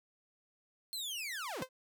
sawtooth linear sweep, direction down, 4246 to 97.4 Hz, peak -35 dBFS, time 0.93-1.63 s, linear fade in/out 0 ms
sawtooth tone with exponential decay, 517 Hz, C5, 21 cents flat, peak -28 dBFS, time 1.62-1.69 s, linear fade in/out 2 ms, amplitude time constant 15 ms
effects none

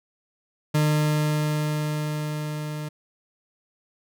40% pulse tone with level ramp, 151.3 Hz, D#3, 48 cents flat, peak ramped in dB -17 to -29 dBFS, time 0.74-2.89 s, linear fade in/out 10 ms, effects none

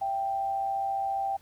sine tone pair together, 669.4 / 784 Hz, E5 / G5, +26 / 0 cents, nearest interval minor third, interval 274 cents, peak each -38 / -27 dBFS, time 0.01-1.37 s, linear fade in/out 10 ms, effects added 84 Hz sine -60 dBFS peak until 1.41 s + pink hiss -60 dBFS RMS until 1.41 s

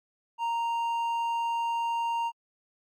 sine tone with hard clipping, 930 Hz, A#5, 4 cents flat, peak -28 dBFS, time 0.38-2.32 s, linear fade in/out 50 ms, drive 5 dB, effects AAC 64 kbps

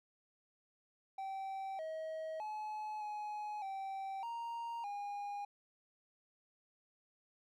triangle tone with pitch steps, 774 / 636 / 854 / 841 / 776 / 932 / 814 Hz, G5 / D#5 / G#5 / G#5 / G5 / A#5 / G#5, -22 / +38 / +48 / +22 / -18 / -1 / -35 cents, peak -38 dBFS, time 1.18-5.45 s, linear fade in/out 5 ms, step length 610 ms, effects none

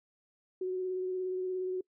sine tone with vibrato, 370 Hz, F#4, in tune, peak -31 dBFS, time 0.61-1.81 s, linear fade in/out 5 ms, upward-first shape sine, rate 17 Hz, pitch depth 17 cents each way, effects noise-tail reverb RT60 0.1 s tail -24 dB re dry

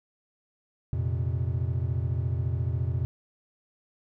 triangle chord, F suspended fourth, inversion none, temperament equal, 87.31 / 116.54 / 130.81 Hz, F2 / Bb2 / C3, 0 / 0 / 0 cents, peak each -27 / -28 / -29 dBFS, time 0.93-3.05 s, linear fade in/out 0 ms, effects none

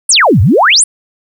sine exponential two-way sweep, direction down then up, 10390 to 82.9 to 10390 Hz, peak -4 dBFS, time 0.09-0.84 s, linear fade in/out 5 ms, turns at 0.41 s, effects 7-bit

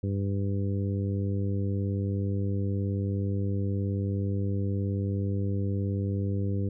harmonic tone, 99 Hz, G2, 18 cents sharp, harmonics 1 / 2 / 3 / 4 / 5, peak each -27 / -33 / -37 / -39 / -41 dBFS, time 0.03-6.69 s, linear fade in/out 5 ms, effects none

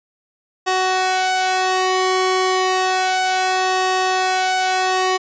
sawtooth tone with flanger, 373 Hz, F#4, 14 cents sharp, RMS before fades -18 dBFS, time 0.66-5.18 s, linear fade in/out 20 ms, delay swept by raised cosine 1.1 to 1.75 ms, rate 0.31 Hz, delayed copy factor +0.85, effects resampled to 16000 Hz

